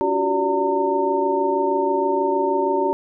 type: tone cluster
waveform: sine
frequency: 284.3 / 353.5 / 379.8 / 577 / 911 Hz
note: C#4 / F4 / F#4 / D5 / A#5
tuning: +44 / +21 / +45 / -31 / -40 cents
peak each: -27 / -28 / -21 / -25 / -22 dBFS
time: 0.01-2.93 s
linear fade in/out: 0 ms
effects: none